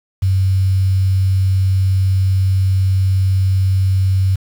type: tone with quantisation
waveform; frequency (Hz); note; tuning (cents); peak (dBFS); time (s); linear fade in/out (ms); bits
sine; 95.2; F#2; +50; -11; 0.22-4.36; 10; 6
effects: none